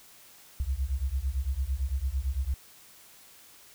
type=beating tone pair; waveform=sine; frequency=62.3 / 71.2 Hz; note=B1 / C#2; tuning=+16 / +47 cents; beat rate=8.9 Hz; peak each=-30 dBFS; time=0.6-2.54 s; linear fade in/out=0 ms; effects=white hiss -54 dBFS RMS until 3.74 s